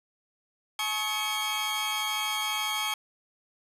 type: tone cluster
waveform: 40% pulse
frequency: 851 / 1097 / 1278 / 2236 / 3239 Hz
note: G#5 / C#6 / D#6 / C#7 / G#7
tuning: +42 / -18 / +46 / +14 / -44 cents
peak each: -34 / -37 / -37 / -33 / -31 dBFS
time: 0.79-2.94 s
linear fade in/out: 2 ms
effects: resampled to 32000 Hz + 10-bit